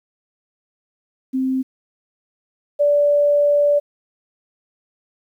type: tone pair in turn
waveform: sine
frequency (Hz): 261.6 / 581.2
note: C4 / D5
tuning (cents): 0 / -18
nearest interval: octave + major second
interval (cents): 1382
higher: second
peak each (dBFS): -17 / -12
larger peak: second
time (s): 1.33-1.63 / 2.79-3.8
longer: second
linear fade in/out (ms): 20
effects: 9-bit